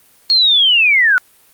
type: linear sweep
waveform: sine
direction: down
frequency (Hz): 4333 to 1422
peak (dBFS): -8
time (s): 0.3-1.18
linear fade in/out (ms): 0
effects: white hiss -50 dBFS RMS until 1.53 s + Opus 32 kbps